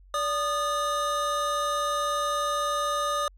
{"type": "tone pair together", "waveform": "square", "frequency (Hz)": [579.5, 1228], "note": ["D5", "D#6"], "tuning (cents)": [-23, -23], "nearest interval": "octave + minor second", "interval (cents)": 1300, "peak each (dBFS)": [-31, -27], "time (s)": [0.14, 3.28], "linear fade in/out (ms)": 2, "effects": ["added 46 Hz sine -50 dBFS peak until 3.37 s", "low-pass 10000 Hz 12 dB/octave"]}